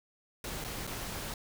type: noise with dropouts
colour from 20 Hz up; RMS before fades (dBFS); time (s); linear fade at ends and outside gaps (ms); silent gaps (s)
pink; -39; 0.44-1.34; 2; 0.642-0.646 / 0.869-0.874
effects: none